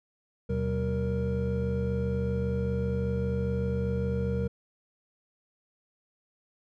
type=tone cluster; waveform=triangle; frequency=78.2 / 125.8 / 190.9 / 467.8 Hz; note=D#2 / B2 / G3 / A#4; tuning=+9 / +32 / -46 / +6 cents; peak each=-30 dBFS; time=0.49-4.48 s; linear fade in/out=10 ms; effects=none